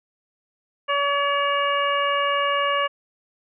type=harmonic tone; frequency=568 Hz; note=C#5; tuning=42 cents sharp; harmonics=1 / 2 / 3 / 4 / 5; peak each=-25 / -22 / -28 / -31 / -28 dBFS; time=0.88-2.88 s; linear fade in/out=20 ms; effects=none